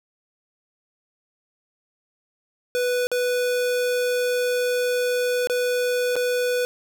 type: tone with dropouts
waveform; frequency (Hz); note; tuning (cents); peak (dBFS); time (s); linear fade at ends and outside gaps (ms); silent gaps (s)
square; 493.9; B4; 0; -21; 2.75-6.65; 0; 3.07-3.116 / 5.472-5.498 / 6.156-6.164
effects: none